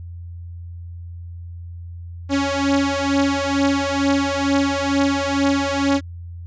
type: beating tone pair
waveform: sawtooth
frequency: 277.2 / 279.4 Hz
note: C#4 / C#4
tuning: 0 / +14 cents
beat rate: 2.2 Hz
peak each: -16 dBFS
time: 2.29-6.01 s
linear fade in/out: 50 ms
effects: added 86 Hz sine -31 dBFS peak until 6.46 s + resampled to 16000 Hz